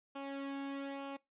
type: tone with flanger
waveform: sawtooth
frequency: 276.4 Hz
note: C#4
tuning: 5 cents flat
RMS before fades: -42 dBFS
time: 0.15-1.17 s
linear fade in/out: 10 ms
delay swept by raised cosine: 0.51 to 1.61 ms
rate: 1.1 Hz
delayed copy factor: -0.6
effects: noise-tail reverb RT60 0.2 s tail -21 dB re dry + resampled to 8000 Hz